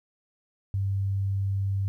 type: tone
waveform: sine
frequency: 98 Hz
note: G2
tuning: in tune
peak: -24 dBFS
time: 0.74-1.88 s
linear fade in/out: 0 ms
effects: 11-bit